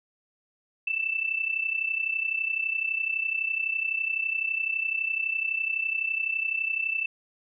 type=tone with amplitude modulation; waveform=sine; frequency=2652 Hz; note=E7; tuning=10 cents sharp; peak=-22 dBFS; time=0.87-7.06 s; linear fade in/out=5 ms; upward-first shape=sine; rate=31.9 Hz; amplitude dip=75%; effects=none